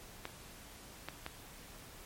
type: clicks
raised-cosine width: 0.3 ms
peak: -23 dBFS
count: 3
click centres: 0.254 / 1.086 / 1.264 s
effects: pink hiss -53 dBFS RMS until 2.05 s + MP3 64 kbps